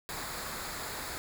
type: noise with comb filter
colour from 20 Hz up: pink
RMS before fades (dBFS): -39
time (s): 0.09-1.18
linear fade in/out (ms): 0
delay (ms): 0.34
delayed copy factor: -0.55
effects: none